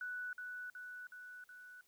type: tone with echo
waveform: sine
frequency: 1482 Hz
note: F#6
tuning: 2 cents sharp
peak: -40 dBFS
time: 0.01-0.33 s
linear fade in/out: 2 ms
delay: 370 ms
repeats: 4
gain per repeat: -3 dB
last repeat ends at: 1.81 s
effects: white hiss -73 dBFS RMS until 1.87 s